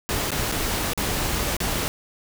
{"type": "noise with dropouts", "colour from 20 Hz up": "pink", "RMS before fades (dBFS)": -25, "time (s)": [0.09, 1.88], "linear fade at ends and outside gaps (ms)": 0, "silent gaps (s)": [[0.306, 0.317], [0.516, 0.522], [0.934, 0.976], [1.567, 1.603]], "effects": []}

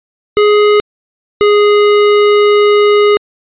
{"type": "tone pair in turn", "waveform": "square", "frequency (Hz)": [417.6, 414.7], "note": ["G#4", "G#4"], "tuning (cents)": [10, -3], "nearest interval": "unison", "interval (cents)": 13, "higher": "first", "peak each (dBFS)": -6, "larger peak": "neither", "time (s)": [[0.37, 0.8], [1.41, 3.17]], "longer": "second", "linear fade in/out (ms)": 0, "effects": ["resampled to 8000 Hz"]}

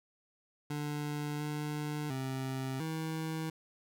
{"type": "tone with pitch steps", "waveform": "25% pulse", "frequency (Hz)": [147.9, 149.5, 132.3, 159.6], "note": ["D3", "D3", "C3", "D#3"], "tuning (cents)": [13, 31, 20, 44], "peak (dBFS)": -31, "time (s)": [0.7, 3.5], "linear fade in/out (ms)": 5, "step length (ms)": 700, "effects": []}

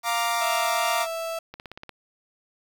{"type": "chord", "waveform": "sawtooth", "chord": "Bb major", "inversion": "second", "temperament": "equal", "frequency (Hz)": [698.5, 932.3, 1174.7], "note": ["F5", "Bb5", "D6"], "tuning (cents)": [0, 0, 0], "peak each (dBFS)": [-23, -24, -24], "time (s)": [0.03, 1.07], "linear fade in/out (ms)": 50}
{"type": "tone", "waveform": "35% pulse", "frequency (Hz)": 659.3, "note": "E5", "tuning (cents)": 0, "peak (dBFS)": -27, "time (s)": [0.41, 1.39], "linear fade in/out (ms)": 5}
{"type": "click train", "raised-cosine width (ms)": 0.3, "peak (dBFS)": -23, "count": 7, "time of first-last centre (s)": [1.54, 1.893], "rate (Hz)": 17}
{"effects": ["8-bit"]}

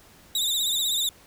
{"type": "tone with vibrato", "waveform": "sawtooth", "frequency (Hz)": 3712, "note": "A#7", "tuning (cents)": -8, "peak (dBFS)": -20, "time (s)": [0.35, 1.09], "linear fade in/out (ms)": 2, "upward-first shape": "sine", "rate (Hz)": 16, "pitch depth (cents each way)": 85, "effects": ["pink hiss -53 dBFS RMS until 1.26 s"]}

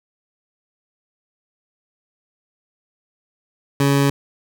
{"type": "tone", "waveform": "20% pulse", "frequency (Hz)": 140, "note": "C#3", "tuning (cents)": 18, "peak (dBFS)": -9, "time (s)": [3.8, 4.1], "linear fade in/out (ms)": 2, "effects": []}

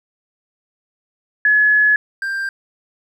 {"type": "tone pair in turn", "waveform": ["sine", "triangle"], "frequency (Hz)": [1700, 1584.3], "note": ["G#6", "G6"], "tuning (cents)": [40, 18], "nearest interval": "minor second", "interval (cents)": 122, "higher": "first", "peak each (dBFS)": [-10, -18], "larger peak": "first", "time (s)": [[1.45, 1.96], [2.22, 2.49]], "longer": "first", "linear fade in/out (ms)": 2, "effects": []}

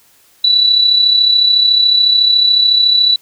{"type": "tone with amplitude modulation", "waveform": "sine", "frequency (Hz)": 3951, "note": "B7", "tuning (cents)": 0, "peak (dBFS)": -5, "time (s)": [0.44, 3.16], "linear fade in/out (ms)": 5, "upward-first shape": "sine", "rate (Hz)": 33.9, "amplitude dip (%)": 50, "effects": ["white hiss -50 dBFS RMS until 3.21 s"]}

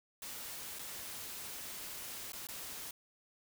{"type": "noise with dropouts", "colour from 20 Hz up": "white", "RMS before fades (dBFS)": -45, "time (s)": [0.22, 2.91], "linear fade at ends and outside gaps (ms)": 2, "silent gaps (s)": [[0.788, 0.792], [2.321, 2.332], [2.47, 2.487]], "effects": []}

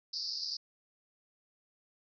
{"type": "band-pass noise", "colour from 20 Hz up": "pink", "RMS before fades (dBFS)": -38, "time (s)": [0.13, 0.57], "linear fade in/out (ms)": 5, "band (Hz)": [4500, 5200], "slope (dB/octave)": 96, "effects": []}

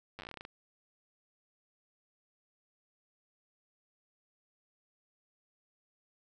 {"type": "slowing click train", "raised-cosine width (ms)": 0.3, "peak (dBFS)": -28, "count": 13, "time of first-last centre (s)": [0.19, 0.451], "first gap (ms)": 9, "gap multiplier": 1.15, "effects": []}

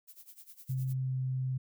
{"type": "noise with tremolo", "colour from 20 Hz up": "violet", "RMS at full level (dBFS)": -50, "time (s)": [0.07, 0.94], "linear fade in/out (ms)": 20, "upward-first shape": "sine", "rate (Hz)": 9.8, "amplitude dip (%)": 85}
{"type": "tone with pitch glide", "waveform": "sine", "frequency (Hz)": [130.81, 129.91], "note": ["C3", "C3"], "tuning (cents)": [0, -12], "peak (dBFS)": -30, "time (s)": [0.69, 1.58], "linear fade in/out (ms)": 10, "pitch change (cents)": -12, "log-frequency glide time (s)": [1, 1.16]}
{"effects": []}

